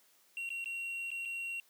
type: tone with dropouts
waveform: triangle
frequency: 2744 Hz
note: F7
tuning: 31 cents flat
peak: -35 dBFS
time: 0.37-1.6 s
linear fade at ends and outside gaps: 1 ms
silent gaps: 0.491-0.503 / 0.643-0.658 / 1.105-1.115 / 1.252-1.256 s
effects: white hiss -67 dBFS RMS until 1.69 s + high-pass 200 Hz 12 dB/octave